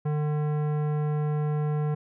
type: tone with tanh clipping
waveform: sine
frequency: 150 Hz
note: D3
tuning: 37 cents sharp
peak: -26 dBFS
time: 0.05-1.95 s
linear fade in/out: 10 ms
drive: 16 dB
effects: none